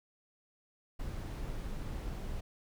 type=noise; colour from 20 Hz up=brown; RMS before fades=-39 dBFS; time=0.99-2.41 s; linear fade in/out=10 ms; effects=none